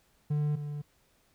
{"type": "tone pair in turn", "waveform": "triangle", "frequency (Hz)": [148.6, 146.98], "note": ["D3", "D3"], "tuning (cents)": [21, 2], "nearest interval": "unison", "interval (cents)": 19, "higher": "first", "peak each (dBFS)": [-24, -32], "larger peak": "first", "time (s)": [[0.3, 0.56], [0.56, 0.82]], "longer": "neither", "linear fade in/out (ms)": 10, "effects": ["pink hiss -68 dBFS RMS until 1.34 s"]}